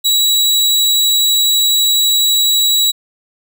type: tone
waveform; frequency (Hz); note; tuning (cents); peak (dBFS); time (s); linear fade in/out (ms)
sawtooth; 3896; B7; -24; -7; 0.04-2.92; 20
effects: none